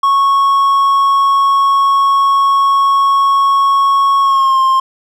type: tone with pitch glide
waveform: triangle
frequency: 1103 to 1059.3 Hz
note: C#6 to C6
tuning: -9 to +21 cents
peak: -6 dBFS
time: 0.03-4.8 s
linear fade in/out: 5 ms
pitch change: -70 cents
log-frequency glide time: 4.21-4.6 s
effects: none